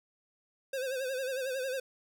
square tone with vibrato, 523.3 Hz, C5, in tune, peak -33 dBFS, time 0.73-1.8 s, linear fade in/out 5 ms, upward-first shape sine, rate 11 Hz, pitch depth 75 cents each way, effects none

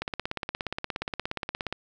click train, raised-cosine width 0.3 ms, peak -14 dBFS, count 30, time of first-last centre 0.02-1.726 s, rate 17 Hz, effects none

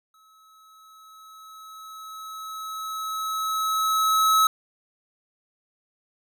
square tone with exponential growth, 1291 Hz, E6, 37 cents flat, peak -16 dBFS, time 0.14-4.47 s, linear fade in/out 2 ms, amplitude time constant 940 ms, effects none

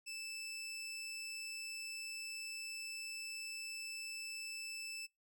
20% pulse tone, 2637 Hz, E7, in tune, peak -39 dBFS, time 0.06-5.07 s, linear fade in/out 20 ms, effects noise-tail reverb RT60 0.2 s tail -25 dB re dry

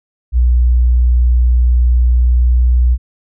sine tone with pitch glide, 60.8 to 61.22 Hz, B1 to B1, -26 to -15 cents, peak -7 dBFS, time 0.32-2.98 s, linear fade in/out 50 ms, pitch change +11 cents, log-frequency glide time 2.11-2.64 s, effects none

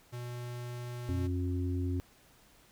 square tone, 121.7 Hz, B2, 25 cents flat, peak -39 dBFS, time 0.12-1.28 s, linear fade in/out 20 ms
harmonic tone, 90 Hz, F#2, 47 cents flat, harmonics 1 / 3 / 4, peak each -31 / -36 / -42 dBFS, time 1.09-2 s, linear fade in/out 0 ms
effects pink hiss -62 dBFS RMS until 2.71 s

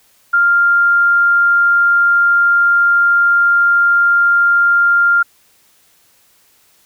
sine tone, 1396.9 Hz, F6, in tune, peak -8 dBFS, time 0.33-5.23 s, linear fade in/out 10 ms, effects white hiss -53 dBFS RMS until 6.85 s

